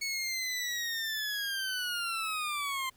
20% pulse linear sweep, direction down, 2217 to 1038 Hz, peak -27 dBFS, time 0.01-2.9 s, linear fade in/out 10 ms, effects pink hiss -65 dBFS RMS until 2.96 s

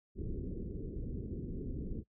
pink low-pass noise, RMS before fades -40 dBFS, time 0.15-2.04 s, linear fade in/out 50 ms, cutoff 430 Hz, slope 48 dB/octave, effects noise-tail reverb RT60 0.1 s tail -22 dB re dry

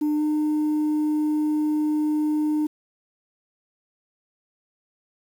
sine tone with pitch glide, 300 to 303.5 Hz, D4 to D#4, +37 to -43 cents, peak -17 dBFS, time 0.01-2.67 s, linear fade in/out 10 ms, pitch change +20 cents, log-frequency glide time 0.16-0.22 s, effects tanh soft clip ceiling -19 dBFS + 8-bit

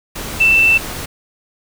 sine tone in noise, 2666 Hz, E7, 19 cents sharp, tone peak -8 dBFS, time 0.4-0.78 s, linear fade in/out 10 ms, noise pink, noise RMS -26 dBFS, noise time 0.15-1.06 s, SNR +15 dB, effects none

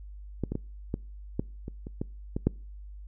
clicks, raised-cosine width 3 ms, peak -15 / -18 / -17 / -16 / -14 / -24 / -26 / -17 / -17 / -9 dBFS, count 10, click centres 0.437 / 0.52 / 0.554 / 0.941 / 1.395 / 1.681 / 1.869 / 2.015 / 2.365 / 2.47 s, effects noise-tail reverb RT60 0.4 s tail -26 dB re dry + added 50 Hz sine -41 dBFS peak until 3.07 s

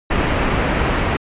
pink low-pass noise, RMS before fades -18 dBFS, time 0.1-1.17 s, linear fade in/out 10 ms, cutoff 2700 Hz, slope 24 dB/octave, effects resampled to 8000 Hz

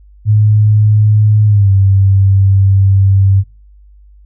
sine tone with pitch glide, 106.2 to 97.39 Hz, G#2 to G2, +39 to -11 cents, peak -5 dBFS, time 0.25-3.44 s, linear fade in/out 50 ms, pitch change -150 cents, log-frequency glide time 1.46-1.71 s, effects noise-tail reverb RT60 0.3 s tail -24 dB re dry + added 50 Hz sine -38 dBFS peak until 4.25 s

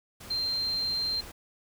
sine tone in noise, 4161 Hz, C8, 10 cents flat, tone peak -27 dBFS, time 0.3-1.21 s, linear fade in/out 10 ms, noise pink, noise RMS -45 dBFS, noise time 0.2-1.32 s, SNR +15 dB, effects none

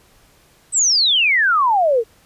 sine exponential sweep, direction down, 8372 to 430.9 Hz, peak -12 dBFS, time 0.72-2.04 s, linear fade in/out 50 ms, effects pink hiss -53 dBFS RMS until 2.25 s + resampled to 32000 Hz

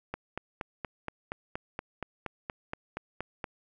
click train, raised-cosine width 0.5 ms, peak -19 dBFS, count 15, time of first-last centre 0.14-3.442 s, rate 4.24 Hz, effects none

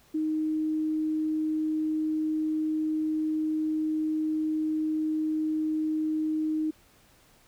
sine tone, 311.4 Hz, D#4, 2 cents sharp, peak -25 dBFS, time 0.14-6.71 s, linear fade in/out 10 ms, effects pink hiss -60 dBFS RMS until 7.47 s

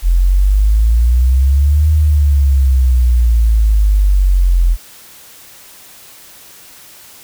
sine exponential two-way sweep, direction up then down, 42.01 to 77.78 to 42.01 Hz, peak -7 dBFS, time 0.02-4.77 s, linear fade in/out 50 ms, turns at 1.91 s, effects white hiss -39 dBFS RMS until 7.23 s

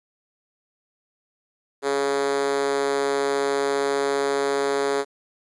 5% pulse tone with high-pass filter, 139.6 Hz, C#3, 13 cents sharp, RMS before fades -23 dBFS, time 1.82-5.05 s, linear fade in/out 50 ms, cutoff 380 Hz, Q 5.6, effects resampled to 24000 Hz + 9-bit

